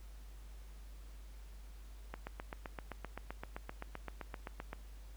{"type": "click train", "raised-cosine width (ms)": 0.5, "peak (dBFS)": -27, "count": 21, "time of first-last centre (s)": [2.14, 4.731], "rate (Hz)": 7.72, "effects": ["added 50 Hz sine -49 dBFS peak until 5.16 s", "pink hiss -64 dBFS RMS until 5.16 s"]}